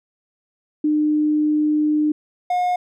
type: tone pair in turn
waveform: sine / triangle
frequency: 302.4 / 719.2 Hz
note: D#4 / F#5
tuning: -49 / -49 cents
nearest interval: octave + minor third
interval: 1500 cents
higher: second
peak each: -15 dBFS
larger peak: neither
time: 0.84-2.12 / 2.5-2.76 s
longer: first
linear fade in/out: 5 ms
effects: none